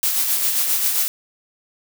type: noise with tremolo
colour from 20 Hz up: blue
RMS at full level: -18 dBFS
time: 0.03-1.08 s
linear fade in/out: 0 ms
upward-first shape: sine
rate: 7.5 Hz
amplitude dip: 40%
effects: none